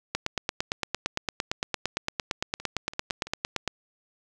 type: two click trains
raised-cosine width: 0.2 ms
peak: -23 / -9 dBFS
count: 5 / 32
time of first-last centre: 2.6-3.27 / 0.15-3.677 s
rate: 5.97 / 8.79 Hz
effects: none